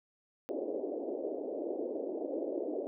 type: band-pass noise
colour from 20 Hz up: pink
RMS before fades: -37 dBFS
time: 0.49-2.87 s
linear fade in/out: 0 ms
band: 290 to 620 Hz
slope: 48 dB/octave
effects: none